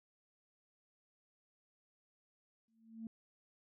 sine tone with exponential growth, 224.9 Hz, A3, 38 cents sharp, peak -39 dBFS, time 2.68-3.07 s, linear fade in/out 2 ms, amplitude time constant 84 ms, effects tanh soft clip ceiling -36 dBFS

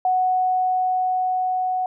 sine tone with level ramp, 740 Hz, F#5, in tune, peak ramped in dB -16 to -20 dBFS, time 0.05-1.86 s, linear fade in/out 2 ms, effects none

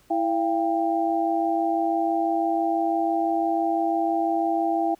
sine tone cluster, 329.6 / 684 / 790 Hz, E4 / F5 / G5, 0 / -36 / +13 cents, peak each -25 dBFS, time 0.1-4.95 s, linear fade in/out 10 ms, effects pink hiss -59 dBFS RMS until 4.99 s

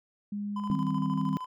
sine tone, 204.8 Hz, G#3, 24 cents flat, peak -31 dBFS, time 0.32-0.79 s, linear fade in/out 5 ms
triangle tone with tremolo, 1013 Hz, B5, 44 cents sharp, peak -32 dBFS, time 0.56-1.46 s, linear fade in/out 5 ms, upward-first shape square, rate 13 Hz, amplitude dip 60%
sine chord, C minor, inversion first, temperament just, 156.98 / 196.22 / 261.6 Hz, Eb3 / G3 / C4, +16 / +2 / 0 cents, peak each -31 / -30 / -31 dBFS, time 0.7-1.37 s, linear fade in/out 0 ms
effects none

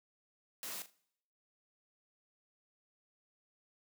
white noise with echo, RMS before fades -43 dBFS, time 0.63-0.82 s, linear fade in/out 0 ms, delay 40 ms, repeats 2, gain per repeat -12 dB, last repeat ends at 0.9 s, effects noise-tail reverb RT60 0.7 s tail -22 dB re dry + high-pass 200 Hz 12 dB/octave

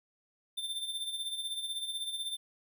square tone with tremolo, 3571 Hz, A7, 25 cents sharp, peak -33 dBFS, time 0.57-2.37 s, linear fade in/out 10 ms, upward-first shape sine, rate 16 Hz, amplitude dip 60%, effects none

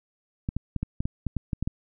clicks, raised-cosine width 5 ms, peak -15 dBFS, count 11, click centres 0.489 / 0.566 / 0.763 / 0.83 / 1.005 / 1.055 / 1.267 / 1.367 / 1.532 / 1.626 / 1.675 s, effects none

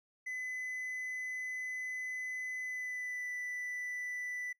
triangle tone with pitch glide, 2014 to 1984 Hz, B6 to B6, +33 to +7 cents, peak -36 dBFS, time 0.26-4.53 s, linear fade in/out 10 ms, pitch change -26 cents, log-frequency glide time 2.61-3.31 s, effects noise-tail reverb RT60 0.1 s tail -20 dB re dry

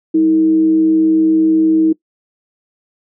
sine tone with frequency modulation, 319.2 Hz, D#4, 44 cents sharp, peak -8 dBFS, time 0.14-1.93 s, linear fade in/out 10 ms, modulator 128 Hz, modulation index 0.21, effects noise-tail reverb RT60 0.1 s tail -21 dB re dry

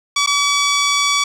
10% pulse tone with dropouts, 1142 Hz, D6, 49 cents flat, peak -5 dBFS, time 0.16-1.24 s, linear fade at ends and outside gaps 5 ms, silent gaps 0.263-0.272 s, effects low-pass 8000 Hz 12 dB/octave + 7-bit

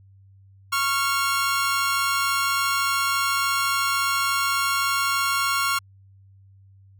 sawtooth tone pair together, 1100.1 / 1386 Hz, C#6 / F6, -14 / -14 cents, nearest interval major third, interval 400 cents, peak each -20 dBFS, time 0.72-5.79 s, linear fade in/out 10 ms, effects added 97 Hz sine -49 dBFS peak until 6.99 s

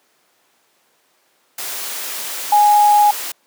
sine tone in noise, 830.6 Hz, G#5, in tune, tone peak -8 dBFS, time 2.52-3.11 s, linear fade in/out 5 ms, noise white, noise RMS -26 dBFS, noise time 1.58-3.32 s, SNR +15 dB, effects pink hiss -59 dBFS RMS until 3.46 s + high-pass 400 Hz 12 dB/octave

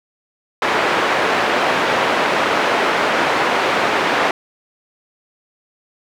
pink band-pass noise, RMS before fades -17 dBFS, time 0.62-4.31 s, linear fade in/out 2 ms, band 430 to 2300 Hz, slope 12 dB/octave, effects none

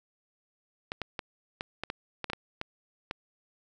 clicks, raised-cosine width 0.3 ms, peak -17 dBFS, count 11, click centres 0.919 / 1.017 / 1.192 / 1.609 / 1.836 / 1.901 / 2.243 / 2.3 / 2.333 / 2.614 / 3.111 s, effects none

